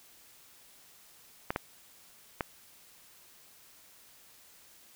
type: clicks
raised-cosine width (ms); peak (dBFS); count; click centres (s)
0.5; -15; 3; 1.505 / 1.561 / 2.408
effects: white hiss -58 dBFS RMS until 4.95 s